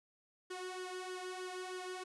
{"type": "tone with flanger", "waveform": "sawtooth", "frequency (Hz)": 367.8, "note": "F#4", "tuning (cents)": -10, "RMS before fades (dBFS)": -44, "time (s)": [0.5, 2.04], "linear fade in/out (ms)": 10, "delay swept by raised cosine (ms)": [0.61, 2.11], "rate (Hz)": 3.2, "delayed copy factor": 0.7, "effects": ["resampled to 24000 Hz"]}